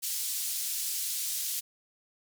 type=band-pass noise; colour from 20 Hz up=white; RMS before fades=-33 dBFS; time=0.02-1.61 s; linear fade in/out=20 ms; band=4300 to 15000 Hz; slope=12 dB/octave; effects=none